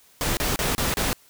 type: noise bursts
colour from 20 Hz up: pink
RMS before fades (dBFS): -24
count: 5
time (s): 0.21-1.13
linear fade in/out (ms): 0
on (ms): 160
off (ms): 30
effects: white hiss -56 dBFS RMS until 1.29 s